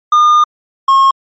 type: tone pair in turn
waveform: triangle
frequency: 1214 / 1081.6 Hz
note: D#6 / C#6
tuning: -43 / -43 cents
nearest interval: major second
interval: 200 cents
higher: first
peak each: -3 dBFS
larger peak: neither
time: 0.12-0.44 / 0.88-1.11 s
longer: first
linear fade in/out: 5 ms
effects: MP3 32 kbps